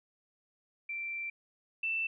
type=tone pair in turn; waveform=sine; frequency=2349 / 2664 Hz; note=D7 / E7; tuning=0 / +18 cents; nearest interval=major second; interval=218 cents; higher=second; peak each=-35 / -30 dBFS; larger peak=second; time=0.89-1.3 / 1.83-2.07 s; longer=first; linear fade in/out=5 ms; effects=none